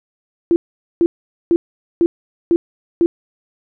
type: tone bursts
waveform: sine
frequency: 340 Hz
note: F4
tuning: 46 cents flat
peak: -9 dBFS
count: 6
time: 0.51-3.06 s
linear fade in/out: 0 ms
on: 50 ms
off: 450 ms
effects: none